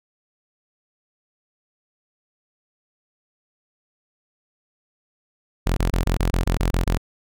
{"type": "tone bursts", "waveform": "sawtooth", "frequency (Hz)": 43.65, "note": "F1", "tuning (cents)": 0, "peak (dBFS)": -14, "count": 10, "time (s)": [5.66, 6.976], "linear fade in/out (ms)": 10, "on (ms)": 110, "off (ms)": 24, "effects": []}